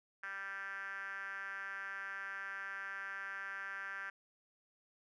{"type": "tone with band-pass filter", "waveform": "5% pulse", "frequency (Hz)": 196, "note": "G3", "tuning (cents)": 0, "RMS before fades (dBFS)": -44, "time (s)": [0.23, 4.1], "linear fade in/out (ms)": 5, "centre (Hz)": 1600, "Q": 5.9, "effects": []}